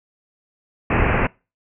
pink low-pass noise, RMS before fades -18 dBFS, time 0.9-1.27 s, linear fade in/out 5 ms, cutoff 2700 Hz, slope 96 dB/octave, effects noise-tail reverb RT60 0.3 s tail -25 dB re dry

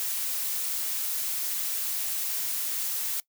blue noise, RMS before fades -30 dBFS, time 0-3.2 s, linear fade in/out 0 ms, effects noise-tail reverb RT60 0.1 s tail -21 dB re dry

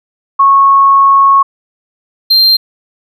sine / triangle tone pair in turn, 1100 / 4169 Hz, C#6 / C8, -14 / -7 cents, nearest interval octave + major seventh, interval 2307 cents, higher second, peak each -3 dBFS, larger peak neither, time 0.39-1.43 / 2.3-2.57 s, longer first, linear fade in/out 10 ms, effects none

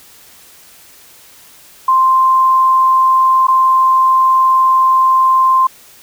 sine tone with dropouts, 1046.5 Hz, C6, in tune, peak -7 dBFS, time 1.88-5.67 s, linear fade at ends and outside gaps 5 ms, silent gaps 3.47-3.482 s, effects white hiss -42 dBFS RMS until 6.02 s

